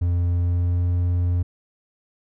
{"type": "tone with pitch glide", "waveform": "triangle", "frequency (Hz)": [87.31, 88.17], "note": ["F2", "F2"], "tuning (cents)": [0, 17], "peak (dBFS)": -16, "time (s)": [0.01, 1.43], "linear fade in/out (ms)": 10, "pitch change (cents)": 17, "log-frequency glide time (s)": [0.38, 0.82], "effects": []}